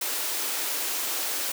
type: high-pass noise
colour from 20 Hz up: white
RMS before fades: -29 dBFS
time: 0.01-1.52 s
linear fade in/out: 5 ms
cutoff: 270 Hz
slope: 48 dB/octave
effects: none